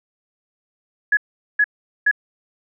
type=tone bursts; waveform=sine; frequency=1687 Hz; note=G#6; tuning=27 cents sharp; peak=-12 dBFS; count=3; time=1.12-2.113 s; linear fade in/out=5 ms; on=51 ms; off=420 ms; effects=none